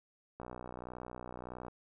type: click train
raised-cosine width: 1 ms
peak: -30 dBFS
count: 80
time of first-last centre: 0.4-1.682 s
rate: 61.6 Hz
effects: none